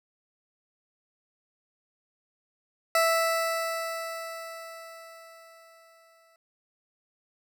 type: tone with exponential decay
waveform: 20% pulse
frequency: 659 Hz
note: E5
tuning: 1 cent flat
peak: -15 dBFS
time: 2.95-6.36 s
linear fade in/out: 2 ms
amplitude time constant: 740 ms
effects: none